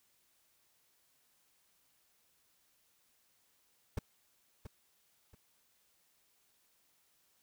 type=noise with echo; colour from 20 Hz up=brown; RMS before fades=-33 dBFS; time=3.97-3.99 s; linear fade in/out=5 ms; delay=680 ms; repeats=2; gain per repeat=-11 dB; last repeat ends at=5.35 s; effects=white hiss -73 dBFS RMS until 7.42 s